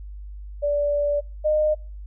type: tone pair in turn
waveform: sine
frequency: 581 / 611.1 Hz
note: D5 / D#5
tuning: -19 / -31 cents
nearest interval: minor second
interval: 88 cents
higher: second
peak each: -19 / -17 dBFS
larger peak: second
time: 0.62-1.21 / 1.44-1.75 s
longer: first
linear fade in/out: 20 ms
effects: noise-tail reverb RT60 0.4 s tail -26 dB re dry + added 50 Hz sine -34 dBFS peak until 2.06 s